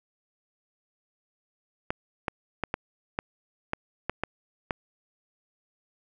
clicks, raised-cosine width 0.5 ms, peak -12 dBFS, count 9, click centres 1.905 / 2.282 / 2.637 / 2.741 / 3.189 / 3.734 / 4.096 / 4.236 / 4.708 s, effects none

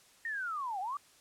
sine linear two-way sweep, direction down then up, 1870 to 722 to 1197 Hz, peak -34 dBFS, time 0.25-0.97 s, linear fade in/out 2 ms, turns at 0.8 s, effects white hiss -62 dBFS RMS until 1.2 s + low-pass 10000 Hz 12 dB/octave

